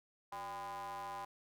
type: ring-modulated tone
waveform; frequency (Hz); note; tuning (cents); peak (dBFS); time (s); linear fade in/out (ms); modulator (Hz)
square; 107.1; A2; -46; -40; 0.32-1.25; 5; 904
effects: none